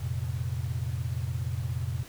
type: chord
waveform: sine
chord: F suspended fourth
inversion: none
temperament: equal with one note detuned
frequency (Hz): 87.31 / 113.88 / 130.81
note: F2 / Bb2 / C3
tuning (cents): 0 / -40 / 0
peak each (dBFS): -33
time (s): 0-2.04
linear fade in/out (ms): 20
effects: pink hiss -49 dBFS RMS until 2.08 s